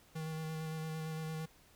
square tone with vibrato, 158.5 Hz, D#3, 32 cents sharp, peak -39 dBFS, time 0.15-1.46 s, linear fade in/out 10 ms, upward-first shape square, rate 8.8 Hz, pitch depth 13 cents each way, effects pink hiss -64 dBFS RMS until 1.75 s

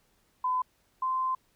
sine tone pair in turn, 1012 / 1036.9 Hz, B5 / C6, +42 / -16 cents, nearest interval unison, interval 42 cents, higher second, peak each -25 / -26 dBFS, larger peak first, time 0.44-0.62 / 1.02-1.35 s, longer second, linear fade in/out 5 ms, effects pink hiss -69 dBFS RMS until 1.55 s

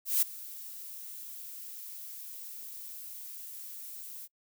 violet noise with ADSR envelope, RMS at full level -24 dBFS, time 0.05-4.28 s, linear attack 170 ms, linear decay 11 ms, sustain -20 dB, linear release 38 ms, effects noise-tail reverb RT60 0.1 s tail -25 dB re dry

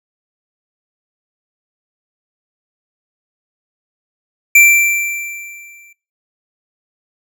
square tone with exponential decay, 2349 Hz, D7, in tune, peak -4 dBFS, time 4.55-5.93 s, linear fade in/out 5 ms, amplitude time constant 300 ms, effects noise-tail reverb RT60 0.4 s tail -23 dB re dry

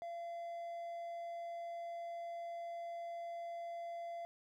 triangle tone, 683 Hz, F5, 39 cents flat, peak -40 dBFS, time 0.02-4.25 s, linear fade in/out 0 ms, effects none

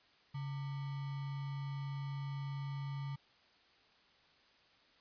sine tone with sample-and-hold, 139.2 Hz, C#3, 8 cents sharp, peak -38 dBFS, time 0.34-3.16 s, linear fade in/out 10 ms, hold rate 1050 Hz, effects white hiss -67 dBFS RMS until 5 s + resampled to 11025 Hz

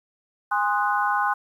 sine chord, Ab dominant seventh, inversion none, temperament equal with one note detuned, 821.5 / 1046.5 / 1244.5 / 1480 Hz, Ab5 / C6 / Eb6 / Gb6, -19 / 0 / 0 / 0 cents, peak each -24 / -25 / -28 / -26 dBFS, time 0.51-1.34 s, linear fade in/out 10 ms, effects 9-bit

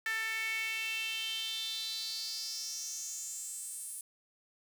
sawtooth tone with high-pass filter sweep, 444.4 Hz, A4, 17 cents sharp, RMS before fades -38 dBFS, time 0.06-4.01 s, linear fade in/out 2 ms, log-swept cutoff 1800 to 9800 Hz, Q 5.8, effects none

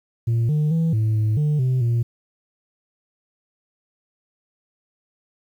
sine tone with pitch steps, 115.8 / 151.4 / 163.8 / 109.4 / 108 / 150 / 128.4 / 117.7 Hz, A#2 / D#3 / E3 / A2 / A2 / D3 / C3 / A#2, -11 / -47 / -11 / -9 / -32 / +37 / -32 / +17 cents, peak -14 dBFS, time 0.27-2.03 s, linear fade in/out 10 ms, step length 220 ms, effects tanh soft clip ceiling -16 dBFS + 9-bit

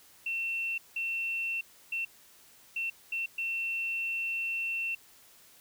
sine tone bursts at uneven times, 2700 Hz, E7, 41 cents sharp, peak -30 dBFS, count 6, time 0.26-0.78 / 0.96-1.61 / 1.92-2.05 / 2.76-2.9 / 3.12-3.26 / 3.38-4.95 s, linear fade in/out 5 ms, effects white hiss -58 dBFS RMS until 5.6 s

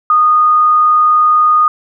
sine tone, 1232 Hz, D#6, 17 cents flat, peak -6 dBFS, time 0.1-1.68 s, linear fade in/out 2 ms, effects none

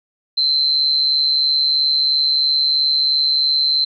sine tone with amplitude modulation, 4092 Hz, C8, 39 cents flat, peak -10 dBFS, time 0.37-3.85 s, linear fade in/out 10 ms, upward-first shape sine, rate 143 Hz, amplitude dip 65%, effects MP3 96 kbps

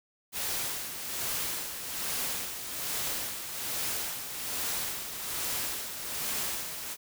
white noise with tremolo, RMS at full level -32 dBFS, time 0.32-6.97 s, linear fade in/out 50 ms, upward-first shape sine, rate 1.2 Hz, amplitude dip 55%, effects none

